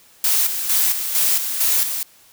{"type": "noise with tremolo", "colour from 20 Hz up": "blue", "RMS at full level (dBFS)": -17, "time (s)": [0.24, 2.03], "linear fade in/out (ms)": 2, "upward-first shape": "square", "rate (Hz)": 2.2, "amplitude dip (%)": 55, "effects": ["white hiss -51 dBFS RMS until 2.32 s"]}